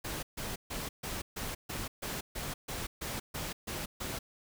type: noise bursts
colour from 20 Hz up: pink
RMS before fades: -38 dBFS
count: 13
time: 0.04-4.19 s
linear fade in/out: 10 ms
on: 190 ms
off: 140 ms
effects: none